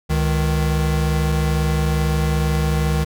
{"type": "tone pair together", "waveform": "square", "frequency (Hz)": [69.86, 155.56], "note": ["C#2", "D#3"], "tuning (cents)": [14, 0], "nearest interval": "octave + major second", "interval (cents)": 1386, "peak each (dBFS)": -20, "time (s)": [0.09, 3.05], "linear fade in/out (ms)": 20, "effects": []}